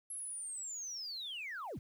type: linear sweep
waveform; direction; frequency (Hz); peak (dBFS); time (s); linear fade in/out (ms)
sine; down; 11175 to 55; -39; 0.1-1.79; 5
effects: tanh soft clip ceiling -37 dBFS + 11-bit